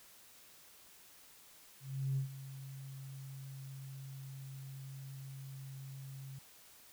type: tone with ADSR envelope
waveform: sine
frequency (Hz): 135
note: C#3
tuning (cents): -45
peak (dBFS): -30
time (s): 1.8-6.39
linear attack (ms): 370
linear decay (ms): 110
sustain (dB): -15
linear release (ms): 6
effects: tanh soft clip ceiling -27 dBFS + white hiss -60 dBFS RMS until 6.92 s